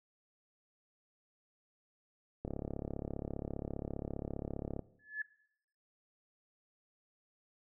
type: click train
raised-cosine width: 2 ms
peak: -25 dBFS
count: 83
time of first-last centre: 2.45-4.793 s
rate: 35 Hz
type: tone with exponential growth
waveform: sine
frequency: 1718 Hz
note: A6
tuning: 42 cents flat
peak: -31 dBFS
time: 4.99-5.22 s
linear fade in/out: 5 ms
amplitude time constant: 49 ms
effects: noise-tail reverb RT60 0.7 s tail -18 dB re dry

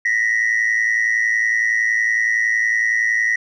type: tone pair together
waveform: sine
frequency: 1864 / 1974.8 Hz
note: A#6 / B6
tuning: -1 / -1 cents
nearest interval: minor second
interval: 100 cents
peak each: -16 dBFS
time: 0.05-3.36 s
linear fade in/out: 5 ms
effects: tanh soft clip ceiling -12 dBFS

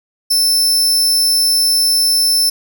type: tone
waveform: sawtooth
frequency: 5300 Hz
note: E8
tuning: 9 cents sharp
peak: -8 dBFS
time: 0.3-2.5 s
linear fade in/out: 10 ms
effects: none

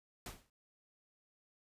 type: noise with exponential decay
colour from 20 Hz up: pink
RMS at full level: -42 dBFS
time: 0.26-0.5 s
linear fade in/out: 2 ms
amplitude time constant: 52 ms
effects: resampled to 32000 Hz

